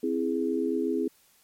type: chord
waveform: sine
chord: C augmented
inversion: none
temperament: equal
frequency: 261.6 / 329.6 / 415.3 Hz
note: C4 / E4 / G#4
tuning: 0 / 0 / 0 cents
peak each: -29 dBFS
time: 0.03-1.08 s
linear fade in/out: 5 ms
effects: white hiss -62 dBFS RMS until 1.43 s + MP3 64 kbps